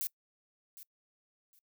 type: noise with echo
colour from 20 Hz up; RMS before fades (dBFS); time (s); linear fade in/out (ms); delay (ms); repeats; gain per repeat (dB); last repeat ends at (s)
violet; -35; 0.01-0.07; 0; 760; 2; -15; 1.59
effects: noise-tail reverb RT60 0.1 s tail -23 dB re dry